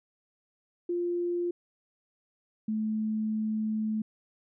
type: tone pair in turn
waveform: sine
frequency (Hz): 349.2 / 216.9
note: F4 / A3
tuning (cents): 0 / -25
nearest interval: minor sixth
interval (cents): 825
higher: first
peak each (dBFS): -27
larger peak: neither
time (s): 0.89-1.51 / 2.68-4.02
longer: second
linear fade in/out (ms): 5
effects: none